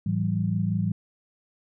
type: tone cluster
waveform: sine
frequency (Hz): 108.4 / 165.9 / 191.6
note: A2 / E3 / G3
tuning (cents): -25 / +11 / -39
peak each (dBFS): -27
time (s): 0.06-0.92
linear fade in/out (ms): 5
effects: none